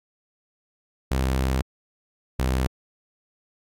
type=tone pair in turn; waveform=sawtooth; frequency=65.41 / 64.43 Hz; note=C2 / C2; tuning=0 / -26 cents; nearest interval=unison; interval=26 cents; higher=first; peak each=-17 dBFS; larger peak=neither; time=1.11-1.62 / 2.39-2.67 s; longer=first; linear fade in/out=5 ms; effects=AAC 64 kbps